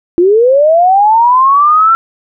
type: linear sweep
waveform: sine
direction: up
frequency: 334.2 to 1358 Hz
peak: -4 dBFS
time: 0.18-1.95 s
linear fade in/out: 0 ms
effects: none